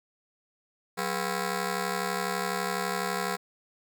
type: ring-modulated tone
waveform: 10% pulse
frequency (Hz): 300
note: D4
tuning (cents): +37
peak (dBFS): -17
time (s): 0.97-3.37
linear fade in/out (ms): 20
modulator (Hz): 114
effects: none